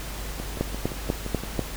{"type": "two click trains", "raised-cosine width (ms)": 2, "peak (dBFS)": [-19, -10], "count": [7, 5], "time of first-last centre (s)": [[0.4, 1.436], [0.61, 1.593]], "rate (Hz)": [5.79, 4.07], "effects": ["added 50 Hz sine -34 dBFS peak until 1.76 s", "pink hiss -37 dBFS RMS until 1.76 s"]}